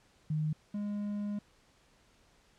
sine / triangle tone pair in turn, 154 / 205.9 Hz, D#3 / G#3, -17 / -15 cents, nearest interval perfect fourth, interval 502 cents, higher second, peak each -29 / -31 dBFS, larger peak first, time 0.3-0.53 / 0.74-1.39 s, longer second, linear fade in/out 5 ms, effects pink hiss -66 dBFS RMS until 2.58 s + low-pass 8000 Hz 12 dB/octave

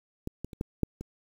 clicks, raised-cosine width 3 ms, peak -20 / -22 / -30 / -17 / -12 / -25 dBFS, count 6, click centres 0.274 / 0.446 / 0.532 / 0.611 / 0.833 / 1.01 s, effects 8-bit

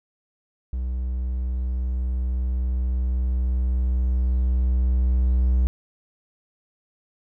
triangle tone with level ramp, 62.6 Hz, B1, 24 cents sharp, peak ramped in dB -22 to -14 dBFS, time 0.73-5.67 s, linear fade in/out 0 ms, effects none

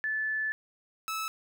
sine / sawtooth tone pair in turn, 1741 / 1304.3 Hz, A6 / E6, -19 / -19 cents, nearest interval perfect fourth, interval 500 cents, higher first, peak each -28 dBFS, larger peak neither, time 0.04-0.52 / 1.08-1.28 s, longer first, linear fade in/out 0 ms, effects none

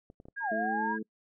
clicks, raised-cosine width 2 ms, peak -36 dBFS, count 4, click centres 0.101 / 0.201 / 0.255 / 0.285 s
sine tone, 1628 Hz, G#6, 35 cents flat, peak -34 dBFS, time 0.36-0.99 s, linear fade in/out 20 ms
sine linear two-way sweep, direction down then up, 983 to 641 to 983 Hz, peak -30 dBFS, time 0.4-0.97 s, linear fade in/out 50 ms, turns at 0.53 s
harmonic tone, 109 Hz, A2, 16 cents flat, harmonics 2 / 3 / 4, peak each -35 / -40 / -40 dBFS, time 0.51-1.03 s, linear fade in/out 10 ms
effects noise-tail reverb RT60 0.1 s tail -26 dB re dry

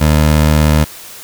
20% pulse tone, 76.4 Hz, D#2, 31 cents flat, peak -3 dBFS, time 0-0.85 s, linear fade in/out 20 ms, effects white hiss -33 dBFS RMS until 1.23 s

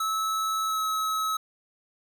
square tone with pitch glide, 1300 to 1287.3 Hz, E6 to E6, -24 to -41 cents, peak -26 dBFS, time 0-1.37 s, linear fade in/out 5 ms, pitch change -17 cents, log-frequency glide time 0.66-0.83 s, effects none

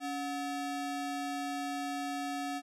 square ring-modulated tone, 504 Hz, B4, 35 cents sharp, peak -32 dBFS, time 0-2.62 s, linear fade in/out 50 ms, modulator 224 Hz, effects low-pass 11000 Hz 12 dB/octave

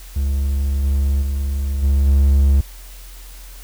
triangle tone with level steps, 69.3 Hz, C#2, in tune, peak -14 / -12 / -16 / -10 / -8 dBFS, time 0.16-2.61 s, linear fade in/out 5 ms, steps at 0.83 / 1.21 / 1.82 / 2.06 s, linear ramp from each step 20 ms, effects added 43 Hz sine -35 dBFS peak until 3.63 s + white hiss -43 dBFS RMS until 3.63 s

